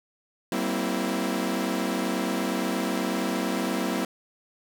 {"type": "chord", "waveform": "sawtooth", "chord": "C dominant seventh", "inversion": "second", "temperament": "equal with one note detuned", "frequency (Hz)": [191.19, 233.1, 261.6, 329.6], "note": ["G3", "Bb3", "C4", "E4"], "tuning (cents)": [-43, 0, 0, 0], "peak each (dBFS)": -27, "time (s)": [0.52, 4.05], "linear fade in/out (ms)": 2, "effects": []}